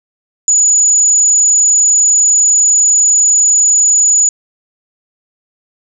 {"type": "tone", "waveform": "sine", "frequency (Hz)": 6910, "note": "A8", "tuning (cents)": -32, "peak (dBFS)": -6, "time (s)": [0.48, 4.29], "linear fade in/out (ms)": 2, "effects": []}